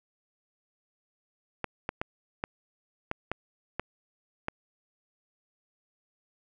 clicks, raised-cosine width 0.5 ms, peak -15 dBFS, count 8, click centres 1.643 / 1.891 / 2.015 / 2.439 / 3.114 / 3.316 / 3.796 / 4.484 s, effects none

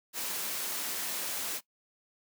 white noise, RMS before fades -35 dBFS, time 0.13-1.61 s, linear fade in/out 50 ms, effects noise-tail reverb RT60 0.1 s tail -19 dB re dry + high-pass 200 Hz 12 dB/octave

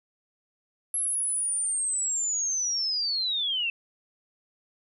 sine linear sweep, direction down, 11175 to 2637 Hz, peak -25 dBFS, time 0.94-3.7 s, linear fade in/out 2 ms, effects none

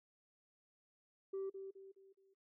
sine tone with echo, 387.6 Hz, G4, 20 cents flat, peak -37 dBFS, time 1.33-1.5 s, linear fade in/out 10 ms, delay 210 ms, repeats 4, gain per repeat -8 dB, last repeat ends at 2.34 s, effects noise-tail reverb RT60 0.2 s tail -22 dB re dry + tanh soft clip ceiling -37 dBFS

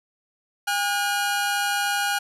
sawtooth tone pair together, 809 / 1441.5 Hz, G#5 / F#6, -46 / -46 cents, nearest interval minor seventh, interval 1000 cents, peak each -21 dBFS, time 0.67-2.19 s, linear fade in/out 10 ms, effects resampled to 32000 Hz + 9-bit

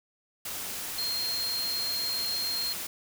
sine tone in noise, 4210 Hz, C8, 10 cents sharp, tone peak -29 dBFS, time 0.98-2.73 s, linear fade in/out 5 ms, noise white, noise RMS -36 dBFS, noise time 0.45-2.87 s, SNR +4 dB, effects none

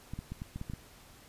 clicks, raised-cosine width 5 ms, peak -26 dBFS, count 8, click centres 0.136 / 0.19 / 0.32 / 0.419 / 0.56 / 0.614 / 0.699 / 0.736 s, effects pink hiss -56 dBFS RMS until 1.28 s + resampled to 32000 Hz

